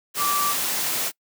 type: tone in noise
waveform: sine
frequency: 1165 Hz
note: D6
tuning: 14 cents flat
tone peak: -22 dBFS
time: 0.17-0.55 s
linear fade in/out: 50 ms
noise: white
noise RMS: -25 dBFS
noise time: 0.14-1.12 s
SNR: 0 dB
effects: noise-tail reverb RT60 0.1 s tail -24 dB re dry + high-pass 150 Hz 12 dB/octave